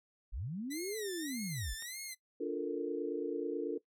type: linear two-way sweep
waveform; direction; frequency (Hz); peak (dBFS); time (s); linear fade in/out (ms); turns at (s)
sine; up then down; 34.72 to 447.3 to 34.72; -37; 0.32-1.75; 20; 0.97
type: tone with vibrato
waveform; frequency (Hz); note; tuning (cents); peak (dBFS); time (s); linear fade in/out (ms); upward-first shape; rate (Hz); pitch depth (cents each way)
10% pulse; 1951; B6; -22; -33; 0.7-2.15; 20; sine; 1.7; 180
type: click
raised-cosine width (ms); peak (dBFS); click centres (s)
0.3; -38; 1.824
type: chord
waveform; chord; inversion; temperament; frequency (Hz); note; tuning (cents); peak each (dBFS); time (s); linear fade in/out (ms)
sine; Bb major seventh; first; just; 291.4 / 349.6 / 437 / 466.2; D4 / F4 / A4 / Bb4; -13 / +2 / -12 / 0; -39; 2.4-3.78; 10
effects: noise-tail reverb RT60 0.1 s tail -18 dB re dry